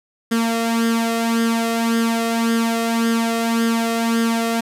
sawtooth tone with flanger, 229.4 Hz, A#3, 28 cents flat, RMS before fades -19 dBFS, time 0.31-4.61 s, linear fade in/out 10 ms, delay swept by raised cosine 0.6 to 1.58 ms, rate 1.8 Hz, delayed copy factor +0.65, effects resampled to 32000 Hz + 7-bit

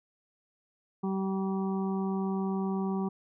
harmonic tone, 192.3 Hz, G3, 33 cents flat, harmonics 1 / 2 / 4 / 5 / 6, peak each -29 / -35 / -41 / -43 / -45 dBFS, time 1.03-3.09 s, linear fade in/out 10 ms, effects none

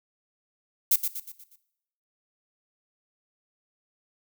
violet noise with echo, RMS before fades -20 dBFS, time 0.91-0.96 s, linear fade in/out 5 ms, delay 120 ms, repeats 5, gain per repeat -7 dB, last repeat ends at 1.56 s, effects noise-tail reverb RT60 0.8 s tail -17 dB re dry

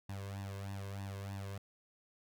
sawtooth tone with flanger, 98.7 Hz, G2, 12 cents sharp, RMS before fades -43 dBFS, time 0.09-1.58 s, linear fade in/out 5 ms, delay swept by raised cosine 1.1 to 1.93 ms, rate 3.2 Hz, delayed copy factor +0.85, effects none

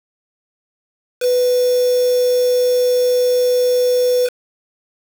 sine tone with quantisation, 496.5 Hz, B4, 9 cents sharp, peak -12 dBFS, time 1.2-4.3 s, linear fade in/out 50 ms, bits 4, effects none

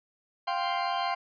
40% pulse chord, F suspended second, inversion none, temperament equal, 698.5 / 784 / 1046.5 Hz, F5 / G5 / C6, 0 / 0 / 0 cents, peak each -31 dBFS, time 0.47-1.15 s, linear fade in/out 10 ms, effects resampled to 11025 Hz

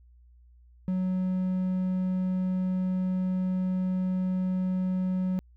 triangle tone, 185 Hz, F#3, in tune, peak -23 dBFS, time 0.88-5.39 s, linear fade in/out 0 ms, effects added 60 Hz sine -53 dBFS peak until 5.56 s

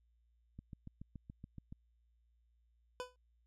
click train, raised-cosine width 5 ms, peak -36 dBFS, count 9, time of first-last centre 0.59-1.725 s, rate 7.05 Hz
25% pulse tone with exponential decay, 500 Hz, B4, 21 cents sharp, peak -33 dBFS, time 3-3.16 s, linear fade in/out 0 ms, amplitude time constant 33 ms
effects added 58 Hz sine -70 dBFS peak until 3.46 s + low-pass 8000 Hz 12 dB/octave

